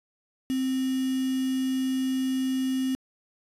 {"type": "tone with quantisation", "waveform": "sine", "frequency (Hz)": 261.6, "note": "C4", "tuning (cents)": 0, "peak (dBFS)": -24, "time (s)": [0.5, 2.95], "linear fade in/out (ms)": 0, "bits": 6, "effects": ["resampled to 32000 Hz"]}